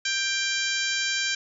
harmonic tone, 789 Hz, G5, 11 cents sharp, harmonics 2 / 3 / 4 / 5 / 6 / 7 / 8 / 9, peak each -29 / -31 / -32 / -33 / -34 / -34 / -35 / -36 dBFS, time 0.05-1.35 s, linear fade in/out 5 ms, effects none

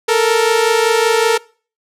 sawtooth tone pair together, 440.9 / 466.2 Hz, A4 / A#4, +4 / 0 cents, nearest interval minor second, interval 96 cents, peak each -10 dBFS, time 0.08-1.38 s, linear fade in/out 10 ms, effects noise-tail reverb RT60 0.4 s tail -23 dB re dry + low-pass 11000 Hz 12 dB/octave

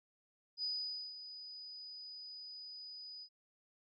sine tone with ADSR envelope, 4968 Hz, D#8, 3 cents flat, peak -35 dBFS, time 0.57-3.29 s, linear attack 63 ms, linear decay 500 ms, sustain -12 dB, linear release 67 ms, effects none

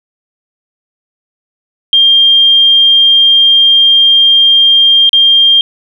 sine tone with dropouts, 3200 Hz, G7, 35 cents sharp, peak -3 dBFS, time 1.93-5.61 s, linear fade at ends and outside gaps 1 ms, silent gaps 5.093-5.131 s, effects 7-bit

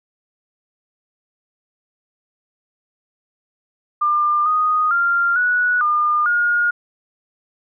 sine tone with pitch steps, 1198 / 1241 / 1391 / 1469 / 1208 / 1429 Hz, D6 / D#6 / F6 / F#6 / D6 / F6, +34 / -5 / -7 / -13 / +48 / +39 cents, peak -14 dBFS, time 4.01-6.71 s, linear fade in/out 10 ms, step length 450 ms, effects none

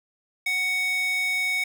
square tone with high-pass filter, 743 Hz, F#5, 7 cents sharp, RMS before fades -25 dBFS, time 0.46-1.64 s, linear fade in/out 5 ms, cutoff 2200 Hz, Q 3.6, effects none

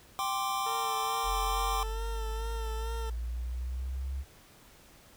square chord, G suspended fourth, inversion none, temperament equal, 784 / 1046.5 / 1174.7 Hz, G5 / C6 / D6, 0 / 0 / 0 cents, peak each -35 dBFS, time 0.19-1.83 s, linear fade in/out 0 ms
20% pulse tone with vibrato, 449.5 Hz, A4, 37 cents sharp, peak -34 dBFS, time 0.66-3.1 s, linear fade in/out 5 ms, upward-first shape sine, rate 2.3 Hz, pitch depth 33 cents each way
sine exponential sweep, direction up, 43.65 to 68.3 Hz, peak -32 dBFS, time 1.23-4.25 s, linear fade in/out 50 ms
effects pink hiss -57 dBFS RMS until 5.16 s

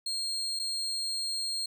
35% pulse tone with dropouts, 4226 Hz, C8, 16 cents sharp, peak -29 dBFS, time 0.06-1.66 s, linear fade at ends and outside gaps 5 ms, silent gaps 0.592-0.596 s, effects none

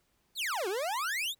40% pulse exponential two-way sweep, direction down then up, 4664 to 352.9 to 3948 Hz, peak -30 dBFS, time 0.35-1.35 s, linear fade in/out 50 ms, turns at 0.68 s, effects pink hiss -73 dBFS RMS until 1.39 s

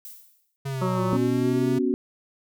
violet noise with exponential decay, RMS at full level -38 dBFS, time 0.05-0.56 s, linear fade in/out 0 ms, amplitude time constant 110 ms
square linear two-way sweep, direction down then up, 138.59 to 116.54 to 133.1 Hz, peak -28 dBFS, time 0.65-1.79 s, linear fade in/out 10 ms, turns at 1.05 s
harmonic tone, 185 Hz, F#3, in tune, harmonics 1 / 2 / 3 / 5 / 6 / 7, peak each -26 / -29 / -31 / -33 / -34 / -34 dBFS, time 0.81-1.17 s, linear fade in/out 10 ms
sine chord, B suspended second, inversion none, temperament just, 246.9 / 277.8 / 370.4 Hz, B3 / C#4 / F#4, 0 / +4 / +2 cents, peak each -25 dBFS, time 1.13-1.94 s, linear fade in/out 0 ms
effects none

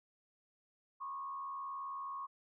sine tone with frequency modulation, 1094 Hz, C#6, 23 cents flat, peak -40 dBFS, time 1-2.27 s, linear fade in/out 20 ms, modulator 79.1 Hz, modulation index 0.67, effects none

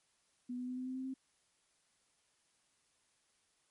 sine tone with pitch steps, 246.9 / 249.6 / 252.4 / 255.2 / 258 / 260.8 / 263.7 Hz, B3 / B3 / B3 / C4 / C4 / C4 / C4, 0 / +19 / +38 / -43 / -24 / -5 / +14 cents, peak -38 dBFS, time 0.49-1.141 s, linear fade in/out 10 ms, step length 93 ms, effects white hiss -75 dBFS RMS until 3.7 s + MP3 48 kbps

